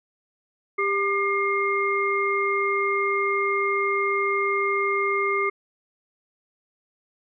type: tone cluster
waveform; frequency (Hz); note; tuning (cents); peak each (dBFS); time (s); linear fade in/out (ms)
sine; 397.2 / 1200 / 2126; G4 / D6 / C7; +23 / +37 / +27; -25; 0.78-5.5; 10
effects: none